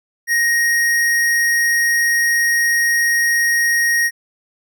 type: tone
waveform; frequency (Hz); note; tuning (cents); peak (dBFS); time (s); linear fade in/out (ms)
square; 1873; A#6; +8; -14; 0.27-4.11; 50
effects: none